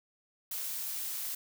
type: noise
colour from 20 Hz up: blue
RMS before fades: -37 dBFS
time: 0.51-1.35 s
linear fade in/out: 5 ms
effects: none